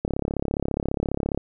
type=click train; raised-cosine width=2 ms; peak=-11 dBFS; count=47; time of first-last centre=0.05-1.376 s; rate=34.7 Hz; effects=none